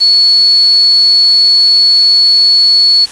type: tone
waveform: sine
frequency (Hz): 4403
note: C#8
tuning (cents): -13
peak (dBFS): -4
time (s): 0-3.06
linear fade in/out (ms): 20
effects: white hiss -30 dBFS RMS until 3.11 s + resampled to 22050 Hz